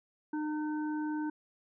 harmonic tone, 304.1 Hz, D#4, 40 cents flat, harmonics 1 / 3 / 5, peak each -32 / -42 / -46 dBFS, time 0.33-1.3 s, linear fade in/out 5 ms, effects none

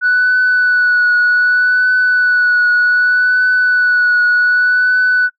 sine tone with vibrato, 1480 Hz, F#6, in tune, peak -7 dBFS, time 0.01-5.3 s, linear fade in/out 50 ms, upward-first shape triangle, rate 0.65 Hz, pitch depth 25 cents each way, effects noise-tail reverb RT60 0.1 s tail -24 dB re dry + tanh soft clip ceiling -6 dBFS

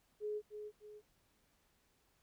sine tone with echo, 421.5 Hz, G#4, 26 cents sharp, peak -37 dBFS, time 0.2-0.42 s, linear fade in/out 50 ms, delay 300 ms, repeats 2, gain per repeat -7 dB, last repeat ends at 1.02 s, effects pink hiss -75 dBFS RMS until 2.22 s

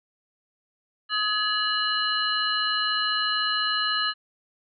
sine tone cluster, 1264 / 1690 / 2931 / 4107 Hz, D#6 / G#6 / F#7 / C8, +27 / +30 / -17 / -33 cents, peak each -28 dBFS, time 1.09-4.14 s, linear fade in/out 50 ms, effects none

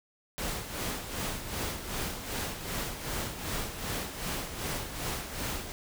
pink noise with tremolo, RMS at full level -33 dBFS, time 0.38-5.72 s, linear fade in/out 0 ms, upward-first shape sine, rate 2.6 Hz, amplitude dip 60%, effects none

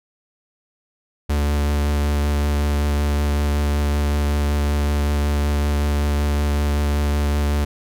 45% pulse tone with vibrato, 72.9 Hz, D2, 12 cents flat, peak -17 dBFS, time 1.29-7.65 s, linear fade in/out 10 ms, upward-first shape sine, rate 5.3 Hz, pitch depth 12 cents each way, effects none

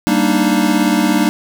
square chord, Eb major seventh, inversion first, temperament equal, 196 / 233.1 / 293.7 / 311.1 Hz, G3 / Bb3 / D4 / Eb4, 0 / 0 / 0 / 0 cents, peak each -18 dBFS, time 0.07-1.29 s, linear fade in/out 0 ms, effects none

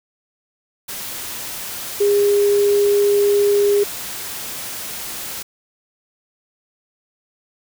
sine tone in noise, 407.2 Hz, G#4, 34 cents flat, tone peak -12 dBFS, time 2-3.84 s, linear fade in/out 10 ms, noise white, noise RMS -29 dBFS, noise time 0.88-5.43 s, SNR +14 dB, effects none

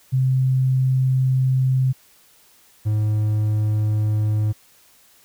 sine / triangle tone pair in turn, 130.4 / 106.74 Hz, C3 / G#2, -5 / +48 cents, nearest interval minor third, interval 347 cents, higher first, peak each -15 dBFS, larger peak neither, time 0.12-1.93 / 2.85-4.53 s, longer first, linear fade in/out 20 ms, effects white hiss -54 dBFS RMS until 5.24 s

